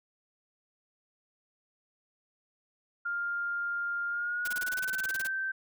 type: tone with pitch glide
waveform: sine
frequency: 1402 to 1555.6 Hz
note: F6 to G6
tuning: +6 to -14 cents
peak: -30 dBFS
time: 3.05-5.52 s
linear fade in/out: 10 ms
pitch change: +180 cents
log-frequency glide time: 4.08-5.18 s
type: noise bursts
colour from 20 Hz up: white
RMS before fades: -38 dBFS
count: 16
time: 4.45-5.273 s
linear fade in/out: 5 ms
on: 28 ms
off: 25 ms
effects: none